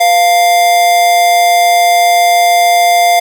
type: tone with amplitude modulation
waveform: square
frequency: 698.5 Hz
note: F5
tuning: in tune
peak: -5 dBFS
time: 0-3.2 s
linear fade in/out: 10 ms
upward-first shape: sine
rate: 200 Hz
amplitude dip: 35%
effects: 7-bit